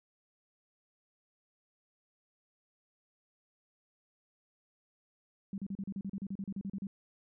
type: tone bursts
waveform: sine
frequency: 196 Hz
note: G3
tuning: in tune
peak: -35 dBFS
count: 16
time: 5.53-6.87 s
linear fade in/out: 2 ms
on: 50 ms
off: 36 ms
effects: none